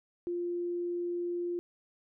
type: tone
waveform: sine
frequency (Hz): 349.2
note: F4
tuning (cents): 0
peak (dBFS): -31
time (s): 0.27-1.59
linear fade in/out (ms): 0
effects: none